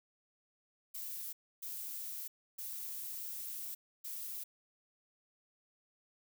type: noise bursts at uneven times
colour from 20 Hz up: violet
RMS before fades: -43 dBFS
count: 4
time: 0.94-1.33 / 1.62-2.28 / 2.58-3.75 / 4.04-4.44 s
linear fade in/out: 10 ms
effects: none